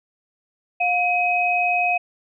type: tone pair together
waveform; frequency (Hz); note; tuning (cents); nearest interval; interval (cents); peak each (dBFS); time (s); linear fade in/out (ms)
sine; 712.3 / 2531; F5 / D#7; +34 / +29; octave + minor seventh; 2195; -20; 0.8-1.98; 10
effects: none